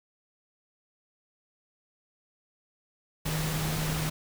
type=tone in noise; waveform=sine; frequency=156 Hz; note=D#3; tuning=5 cents sharp; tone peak=-30 dBFS; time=3.25-4.1 s; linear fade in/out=10 ms; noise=pink; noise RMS=-33 dBFS; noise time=3.25-4.1 s; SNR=0 dB; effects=none